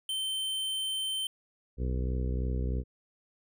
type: tone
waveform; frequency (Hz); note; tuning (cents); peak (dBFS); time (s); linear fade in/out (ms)
square; 3100; G7; -20; -31; 0.09-1.27; 2
type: harmonic tone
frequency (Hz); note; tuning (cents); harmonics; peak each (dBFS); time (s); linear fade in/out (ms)
63.1; B1; +38; 1 / 2 / 3 / 4 / 5 / 6 / 7 / 8; -29 / -36 / -41 / -42 / -47 / -45 / -44 / -48; 1.77-2.84; 50
effects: none